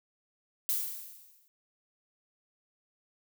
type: noise with exponential decay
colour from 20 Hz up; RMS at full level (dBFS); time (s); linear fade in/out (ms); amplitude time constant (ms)
violet; -28; 0.69-1.48; 0; 170
effects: none